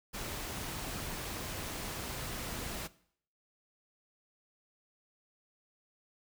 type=noise; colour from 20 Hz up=pink; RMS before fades=-40 dBFS; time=0.13-2.88 s; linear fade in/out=20 ms; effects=noise-tail reverb RT60 0.6 s tail -19 dB re dry